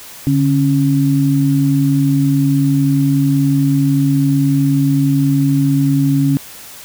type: tone pair together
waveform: sine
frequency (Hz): 143.96 / 275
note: D3 / C#4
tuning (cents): -34 / -14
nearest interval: major seventh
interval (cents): 1120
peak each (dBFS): -13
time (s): 0.27-6.37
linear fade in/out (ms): 0
effects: white hiss -35 dBFS RMS until 6.84 s